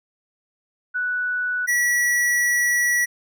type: tone pair in turn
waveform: sine / square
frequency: 1480 / 1938.2 Hz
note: F#6 / B6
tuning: 0 / -33 cents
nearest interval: perfect fourth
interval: 467 cents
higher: second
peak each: -21 / -18 dBFS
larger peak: second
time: 0.94-1.67 / 1.67-3.06 s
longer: second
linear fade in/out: 20 ms
effects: none